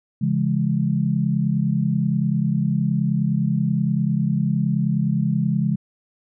sine chord, C# minor, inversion none, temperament equal with one note detuned, 138.59 / 168.86 / 207.7 Hz, C#3 / E3 / G#3, 0 / +42 / 0 cents, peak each -22 dBFS, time 0.21-5.76 s, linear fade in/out 10 ms, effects none

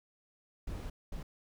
brown noise bursts at uneven times, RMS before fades -40 dBFS, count 2, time 0.67-0.9 / 1.12-1.23 s, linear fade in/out 5 ms, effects none

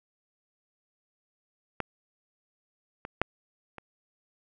clicks, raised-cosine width 0.5 ms, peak -14 / -22 / -8 / -26 dBFS, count 4, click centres 1.803 / 3.051 / 3.216 / 3.783 s, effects none

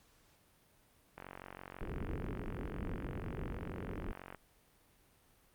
click train, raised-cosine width 0.5 ms, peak -31 dBFS, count 147, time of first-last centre 1.18-4.347 s, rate 46.1 Hz
pink low-pass noise, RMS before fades -41 dBFS, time 1.81-4.12 s, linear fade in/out 5 ms, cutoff 490 Hz, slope 48 dB/octave
effects pink hiss -68 dBFS RMS until 5.54 s + Opus 48 kbps

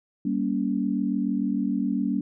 sine chord, G diminished, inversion none, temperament just, 196 / 235.2 / 282.2 Hz, G3 / Bb3 / Db4, 0 / +16 / +31 cents, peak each -27 dBFS, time 0.25-2.21 s, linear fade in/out 5 ms, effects none

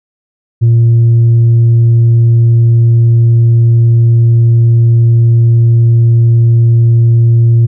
sine tone with tanh clipping, 116.4 Hz, A#2, 2 cents flat, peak -4 dBFS, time 0.61-7.67 s, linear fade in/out 20 ms, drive 1 dB, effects none

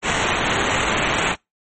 violet noise with sample-and-hold, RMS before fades -20 dBFS, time 0.02-1.36 s, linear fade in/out 50 ms, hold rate 4900 Hz, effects noise-tail reverb RT60 0.2 s tail -26 dB re dry + MP3 32 kbps

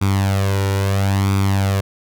sawtooth tone with flanger, 98 Hz, G2, in tune, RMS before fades -17 dBFS, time 0.01-1.81 s, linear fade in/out 10 ms, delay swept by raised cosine 0.84 to 2.14 ms, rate 0.75 Hz, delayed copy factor +0.65, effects none

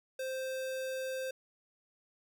square tone, 523 Hz, C5, 1 cent flat, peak -36 dBFS, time 0.19-1.31 s, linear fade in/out 5 ms, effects none

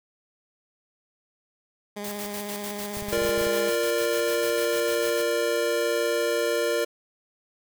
15% pulse tone with vibrato, 205.4 Hz, G#3, 19 cents flat, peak -26 dBFS, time 1.96-3.7 s, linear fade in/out 10 ms, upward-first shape triangle, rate 16 Hz, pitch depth 22 cents each way
white noise with tremolo, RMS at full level -36 dBFS, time 2.04-5.22 s, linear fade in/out 5 ms, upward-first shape square, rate 6.7 Hz, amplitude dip 60%
clicks, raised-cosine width 5 ms, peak -26 dBFS, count 11, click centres 2.971 / 3.024 / 3.085 / 3.13 / 3.176 / 3.219 / 3.25 / 3.292 / 3.378 / 3.414 / 3.468 s
square chord, Bb major, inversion second, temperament equal with one note detuned, 347.2 / 466.2 / 587.3 Hz, F4 / Bb4 / D5, -10 / 0 / 0 cents, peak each -31 / -26 / -28 dBFS, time 3.12-6.85 s, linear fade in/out 10 ms
effects none

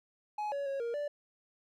triangle tone with pitch steps, 842 / 563 / 549 / 468.7 / 584 Hz, G#5 / C#5 / C#5 / A#4 / D5, +24 / +27 / -17 / +9 / -10 cents, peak -31 dBFS, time 0.38-1.08 s, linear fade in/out 5 ms, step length 140 ms, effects none

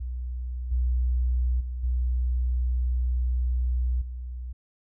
sine tone with level steps, 61.74 Hz, B1, in tune, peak -29 / -21 / -29 / -22 / -32 dBFS, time 0-4.53 s, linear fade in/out 10 ms, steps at 0.71 / 1.6 / 1.83 / 4.01 s, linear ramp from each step 10 ms, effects none

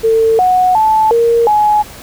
sine tone with pitch steps, 448.7 / 735 / 872 / 465.8 / 842 Hz, A4 / F#5 / A5 / A#4 / G#5, +34 / -12 / -16 / -1 / +24 cents, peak -7 dBFS, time 0.03-1.83 s, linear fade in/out 20 ms, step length 360 ms, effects pink hiss -33 dBFS RMS until 2.02 s

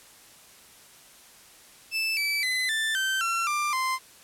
30% pulse tone with pitch steps, 2637 / 2309 / 2022 / 1770.2 / 1550 / 1357.1 / 1188.3 / 1040.5 Hz, E7 / D7 / B6 / A6 / G6 / E6 / D6 / C6, 0 / -30 / +40 / +10 / -20 / +50 / +20 / -10 cents, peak -22 dBFS, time 1.91-3.99 s, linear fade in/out 50 ms, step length 260 ms, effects white hiss -52 dBFS RMS until 4.23 s + low-pass 12000 Hz 12 dB/octave

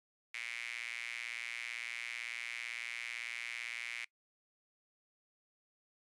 sawtooth tone with high-pass filter, 117.9 Hz, A#2, 20 cents sharp, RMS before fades -43 dBFS, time 0.34-4.05 s, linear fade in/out 5 ms, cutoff 2200 Hz, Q 6.9, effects noise-tail reverb RT60 0.1 s tail -23 dB re dry + resampled to 24000 Hz

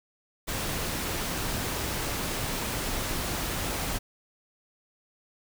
pink noise, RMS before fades -31 dBFS, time 0.47-3.99 s, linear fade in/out 20 ms, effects none

